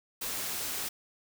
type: noise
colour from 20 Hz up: white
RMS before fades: -35 dBFS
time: 0.21-0.89 s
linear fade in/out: 10 ms
effects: none